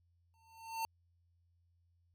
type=tone with exponential growth; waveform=square; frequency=902 Hz; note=A5; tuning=43 cents sharp; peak=-34 dBFS; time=0.34-0.85 s; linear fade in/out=0 ms; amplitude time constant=110 ms; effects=added 86 Hz sine -70 dBFS peak until 2.14 s